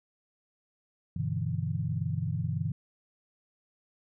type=chord; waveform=sine; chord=E minor seventh; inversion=first; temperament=equal with one note detuned; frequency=98 / 123.47 / 146.83 / 165.39 Hz; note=G2 / B2 / D3 / E3; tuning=0 / 0 / 0 / +6 cents; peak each=-34 dBFS; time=1.16-2.72 s; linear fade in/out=5 ms; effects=none